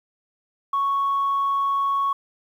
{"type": "tone", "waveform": "sine", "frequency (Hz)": 1108.7, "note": "C#6", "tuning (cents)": 0, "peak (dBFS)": -18, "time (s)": [0.73, 2.13], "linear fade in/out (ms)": 5, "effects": ["tanh soft clip ceiling -16 dBFS", "9-bit"]}